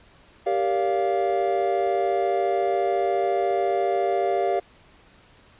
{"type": "chord", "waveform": "triangle", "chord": "G minor seventh", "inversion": "none", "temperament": "equal with one note detuned", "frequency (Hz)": [392, 466.2, 572.3, 698.5], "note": ["G4", "Bb4", "D5", "F5"], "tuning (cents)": [0, 0, -45, 0], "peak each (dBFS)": [-23, -27, -26, -22], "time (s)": [0.46, 4.6], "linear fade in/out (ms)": 10, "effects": ["pink hiss -54 dBFS RMS until 5.59 s", "resampled to 8000 Hz"]}